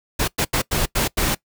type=noise bursts at uneven times; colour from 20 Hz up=pink; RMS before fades=-20 dBFS; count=6; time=0.19-0.28 / 0.38-0.45 / 0.53-0.62 / 0.71-0.86 / 0.95-1.08 / 1.17-1.35 s; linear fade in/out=10 ms; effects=noise-tail reverb RT60 0.1 s tail -21 dB re dry